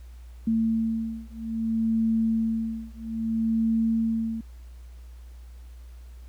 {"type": "beating tone pair", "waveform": "sine", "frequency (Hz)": [224.6, 225.21], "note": ["A3", "A3"], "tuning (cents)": [36, 41], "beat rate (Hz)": 0.61, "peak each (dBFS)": -26, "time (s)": [0.47, 4.41], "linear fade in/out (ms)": 5, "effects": ["added 60 Hz sine -41 dBFS peak until 6.28 s", "pink hiss -61 dBFS RMS until 6.28 s"]}